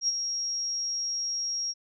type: tone with ADSR envelope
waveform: sine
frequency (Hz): 5600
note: F8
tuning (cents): +4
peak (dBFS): -21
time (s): 0.01-1.74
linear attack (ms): 72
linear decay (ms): 27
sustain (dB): -7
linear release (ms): 38
effects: none